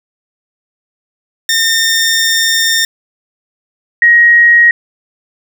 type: tone pair in turn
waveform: 15% pulse / sine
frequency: 1817 / 1886.7 Hz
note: A#6 / A#6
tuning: -45 / +20 cents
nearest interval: minor second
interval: 65 cents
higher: second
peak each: -3 dBFS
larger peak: neither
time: 1.49-2.85 / 4.02-4.71 s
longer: first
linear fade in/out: 2 ms
effects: none